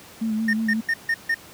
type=tone with vibrato; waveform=sine; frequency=220 Hz; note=A3; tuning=in tune; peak=-21 dBFS; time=0.21-0.81 s; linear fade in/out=10 ms; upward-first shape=sine; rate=5.5 Hz; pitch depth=40 cents each way
type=tone bursts; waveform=triangle; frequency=1830 Hz; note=A#6; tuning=32 cents flat; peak=-17 dBFS; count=5; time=0.48-1.345 s; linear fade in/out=5 ms; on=53 ms; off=150 ms
effects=pink hiss -45 dBFS RMS until 1.53 s + high-pass 100 Hz 12 dB/octave